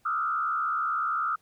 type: tone with frequency modulation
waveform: sine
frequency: 1303 Hz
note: E6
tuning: 20 cents flat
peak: -25 dBFS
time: 0.05-1.36 s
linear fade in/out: 10 ms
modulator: 70.3 Hz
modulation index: 1.4
effects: pink hiss -67 dBFS RMS until 1.41 s